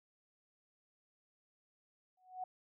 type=tone with exponential growth; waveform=sine; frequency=740 Hz; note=F#5; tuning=in tune; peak=-36 dBFS; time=2.17-2.44 s; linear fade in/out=5 ms; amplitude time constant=57 ms; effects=none